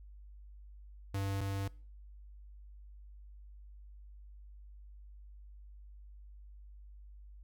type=tone pair in turn; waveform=square; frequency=98.2 / 98.2 Hz; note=G2 / G2; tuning=+4 / +4 cents; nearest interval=unison; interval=0 cents; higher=neither; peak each=-34 / -35 dBFS; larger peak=first; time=1.14-1.41 / 1.41-1.68 s; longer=neither; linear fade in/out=5 ms; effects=noise-tail reverb RT60 0.4 s tail -21 dB re dry + added 50 Hz sine -50 dBFS peak until 7.43 s

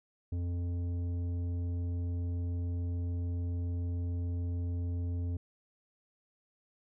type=tone with tanh clipping; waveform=sine; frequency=87.31 Hz; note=F2; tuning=in tune; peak=-33 dBFS; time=0.32-5.37 s; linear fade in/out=5 ms; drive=10 dB; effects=none

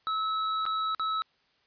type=tone with dropouts; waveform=square; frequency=1298 Hz; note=E6; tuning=27 cents flat; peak=-28 dBFS; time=0.07-1.22 s; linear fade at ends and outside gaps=0 ms; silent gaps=0.654-0.663 / 0.948-0.996 s; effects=white hiss -68 dBFS RMS until 1.66 s + resampled to 11025 Hz

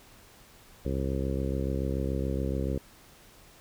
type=harmonic tone; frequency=67 Hz; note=C2; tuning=42 cents sharp; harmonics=1 / 2 / 3 / 4 / 5 / 6 / 7 / 8; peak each=-31 / -34 / -36 / -37 / -38 / -39 / -39 / -40 dBFS; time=0.85-2.78 s; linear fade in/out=5 ms; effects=pink hiss -55 dBFS RMS until 3.6 s

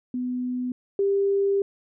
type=tone pair in turn; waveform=sine; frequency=249.9 / 396.7 Hz; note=B3 / G4; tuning=+21 / +21 cents; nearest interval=minor sixth; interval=800 cents; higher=second; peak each=-25 / -19 dBFS; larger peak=second; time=0.14-0.72 / 0.99-1.62 s; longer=second; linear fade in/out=2 ms; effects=none

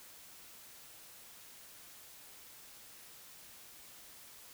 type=silence; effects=white hiss -55 dBFS RMS until 4.53 s

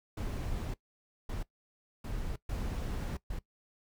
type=noise bursts at uneven times; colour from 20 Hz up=brown; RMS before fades=-36 dBFS; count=5; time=0.17-0.74 / 1.29-1.43 / 2.04-2.36 / 2.49-3.17 / 3.3-3.39 s; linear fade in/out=5 ms; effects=noise-tail reverb RT60 0.1 s tail -19 dB re dry

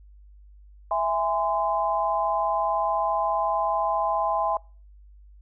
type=chord; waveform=sine; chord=E augmented; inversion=none; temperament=just; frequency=659.3 / 824.1 / 1030.1 Hz; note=E5 / G#5 / B#5; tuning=0 / -14 / -27 cents; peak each=-26 dBFS; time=0.91-4.57 s; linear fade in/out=2 ms; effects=noise-tail reverb RT60 0.4 s tail -26 dB re dry + added 50 Hz sine -47 dBFS peak until 5.41 s

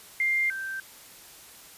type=tone pair in turn; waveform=sine; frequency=2100 / 1564.4 Hz; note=C7 / G6; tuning=+6 / -4 cents; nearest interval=perfect fourth; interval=510 cents; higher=first; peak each=-22 / -31 dBFS; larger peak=first; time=0.2-0.5 / 0.5-0.8 s; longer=neither; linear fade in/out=2 ms; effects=white hiss -49 dBFS RMS until 1.77 s + resampled to 32000 Hz

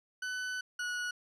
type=tone pair in turn; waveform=40% pulse; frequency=1500 / 1463.2 Hz; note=F#6 / F#6; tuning=+23 / -20 cents; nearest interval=unison; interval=43 cents; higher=first; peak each=-34 / -33 dBFS; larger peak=second; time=0.22-0.61 / 0.79-1.11 s; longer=first; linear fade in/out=5 ms; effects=low-pass 8000 Hz 12 dB/octave

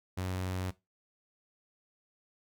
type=tone; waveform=sawtooth; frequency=92.5 Hz; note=F#2; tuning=in tune; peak=-29 dBFS; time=0.17-0.71 s; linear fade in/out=10 ms; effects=noise-tail reverb RT60 0.2 s tail -17 dB re dry

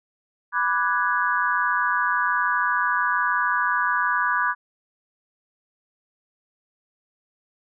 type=chord; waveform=sine; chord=G# half-diminished seventh; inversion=first; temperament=equal; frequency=987.8 / 1174.7 / 1480 / 1661.2 Hz; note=B5 / D6 / F#6 / G#6; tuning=0 / 0 / 0 / 0 cents; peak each=-25 dBFS; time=0.52-4.55 s; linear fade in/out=50 ms; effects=none

